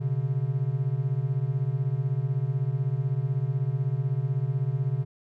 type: beating tone pair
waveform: triangle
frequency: 125.7 / 141.7 Hz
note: B2 / C#3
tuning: +31 / +38 cents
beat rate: 16 Hz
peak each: -25 dBFS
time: 0-5.05 s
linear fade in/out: 20 ms
effects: none